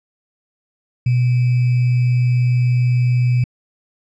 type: tone with sample-and-hold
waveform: sine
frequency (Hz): 123.47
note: B2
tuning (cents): 0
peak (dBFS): -12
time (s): 1.06-3.44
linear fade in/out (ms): 5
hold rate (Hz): 2450
effects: low-pass 4000 Hz 12 dB/octave